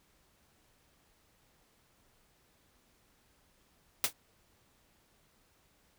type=noise with exponential decay; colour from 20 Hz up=white; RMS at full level=-24 dBFS; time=4.04-4.13 s; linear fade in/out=1 ms; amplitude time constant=19 ms; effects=pink hiss -69 dBFS RMS until 5.98 s